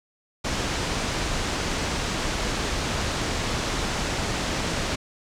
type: low-pass noise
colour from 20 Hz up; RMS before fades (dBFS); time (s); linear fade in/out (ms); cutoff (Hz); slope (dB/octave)
pink; -27; 0.44-4.96; 10; 7400; 24
effects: none